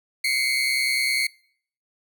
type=tone pair together; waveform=30% pulse; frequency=2093 / 2223 Hz; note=C7 / C#7; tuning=0 / +4 cents; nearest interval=minor second; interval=104 cents; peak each=-21 dBFS; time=0.24-1.27 s; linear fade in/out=5 ms; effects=noise-tail reverb RT60 0.6 s tail -26 dB re dry